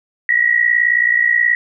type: tone pair together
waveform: sine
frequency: 1889.3 / 1948 Hz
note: A#6 / B6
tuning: +23 / -24 cents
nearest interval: minor second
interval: 53 cents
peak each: -14 dBFS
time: 0.29-1.55 s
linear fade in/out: 2 ms
effects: none